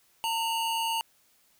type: tone pair together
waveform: square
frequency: 910 / 2898 Hz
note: A#5 / F#7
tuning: -42 / -37 cents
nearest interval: octave + minor sixth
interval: 2005 cents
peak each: -29 / -33 dBFS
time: 0.24-1.01 s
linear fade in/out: 0 ms
effects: white hiss -65 dBFS RMS until 1.59 s